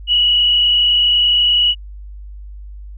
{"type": "tone with frequency modulation", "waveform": "sine", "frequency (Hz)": 2923, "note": "F#7", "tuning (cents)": -22, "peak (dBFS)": -10, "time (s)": [0.07, 1.75], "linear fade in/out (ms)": 50, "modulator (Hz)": 31.9, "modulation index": 1.5, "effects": ["added 50 Hz sine -30 dBFS peak until 2.97 s"]}